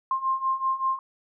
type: beating tone pair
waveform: sine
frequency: 1055 / 1060.2 Hz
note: C6 / C6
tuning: +14 / +23 cents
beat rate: 5.2 Hz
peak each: -28 / -25 dBFS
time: 0.11-0.99 s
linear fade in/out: 2 ms
effects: none